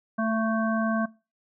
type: harmonic tone with a mistuned harmonic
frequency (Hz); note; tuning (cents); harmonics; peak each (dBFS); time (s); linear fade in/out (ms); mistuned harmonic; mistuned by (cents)
221.5; A3; +12; 1 / 3 / 5 / 7; -25 / -30 / -32 / -33; 0.18-1.06; 10; 3; +16
effects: noise-tail reverb RT60 0.3 s tail -21 dB re dry